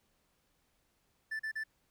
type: tone bursts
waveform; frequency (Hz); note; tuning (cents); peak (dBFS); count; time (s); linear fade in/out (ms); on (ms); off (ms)
triangle; 1760; A6; 0; -33; 3; 1.31-1.639; 10; 85; 37
effects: pink hiss -75 dBFS RMS until 1.9 s